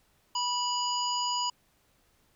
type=harmonic tone; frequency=980 Hz; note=B5; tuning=14 cents flat; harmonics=1 / 3 / 5 / 7; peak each=-30 / -34 / -34 / -37 dBFS; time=0.35-1.5 s; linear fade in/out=5 ms; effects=pink hiss -68 dBFS RMS until 2.35 s